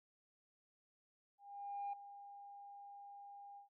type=tone with ADSR envelope; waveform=sine; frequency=806 Hz; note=G5; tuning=48 cents sharp; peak=-38 dBFS; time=1.38-3.69 s; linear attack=550 ms; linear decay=6 ms; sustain=-14 dB; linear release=120 ms; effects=tanh soft clip ceiling -37 dBFS